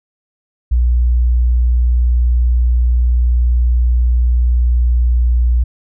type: tone with pitch glide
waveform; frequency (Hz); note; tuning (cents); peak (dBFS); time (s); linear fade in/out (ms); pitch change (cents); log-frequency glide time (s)
sine; 60.4 to 60.02; B1 to B1; -38 to -49; -9; 0.71-5.64; 10; -11; 4.65-5.31
effects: none